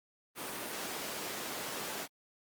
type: high-pass noise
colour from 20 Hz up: pink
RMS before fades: -40 dBFS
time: 0.35-2.08 s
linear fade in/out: 50 ms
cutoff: 280 Hz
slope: 12 dB/octave
effects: Opus 32 kbps